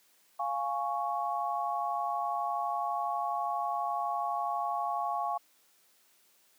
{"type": "chord", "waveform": "sine", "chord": "Db major", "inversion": "first", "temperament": "equal", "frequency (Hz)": [698.5, 830.6, 1108.7], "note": ["F5", "Ab5", "Db6"], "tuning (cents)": [0, 0, 0], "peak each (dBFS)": -34, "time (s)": [0.39, 5.38], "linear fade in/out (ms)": 10, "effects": ["white hiss -66 dBFS RMS until 6.58 s", "high-pass 200 Hz 12 dB/octave"]}